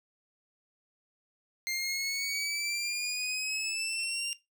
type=exponential sweep; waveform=20% pulse; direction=up; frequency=2100 to 2794 Hz; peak=-26 dBFS; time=1.67-4.33 s; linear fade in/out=0 ms; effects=noise-tail reverb RT60 0.2 s tail -18 dB re dry